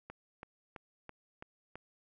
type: click train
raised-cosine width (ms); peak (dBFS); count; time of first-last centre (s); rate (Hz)
0.5; -30; 6; 0.1-1.756; 3.02
effects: none